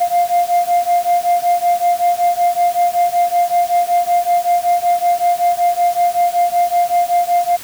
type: beating tone pair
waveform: sine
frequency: 698.5 / 703.8 Hz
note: F5 / F5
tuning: 0 / +13 cents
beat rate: 5.3 Hz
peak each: -13 / -13 dBFS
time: 0-7.57 s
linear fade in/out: 20 ms
effects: tanh soft clip ceiling -8 dBFS + white hiss -33 dBFS RMS until 7.63 s